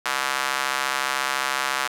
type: tone with high-pass filter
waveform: square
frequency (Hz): 67.1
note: C2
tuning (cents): +44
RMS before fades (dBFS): -25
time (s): 0.05-1.88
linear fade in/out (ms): 10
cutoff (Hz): 1200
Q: 1.4
effects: low-pass 12000 Hz 12 dB/octave + 7-bit